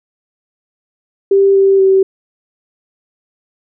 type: tone with pitch steps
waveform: sine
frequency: 393.2 / 389.9 / 384 Hz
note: G4 / G4 / G4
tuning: +5 / -9 / -36 cents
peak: -6 dBFS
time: 1.31-2.03 s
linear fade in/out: 5 ms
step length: 240 ms
effects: none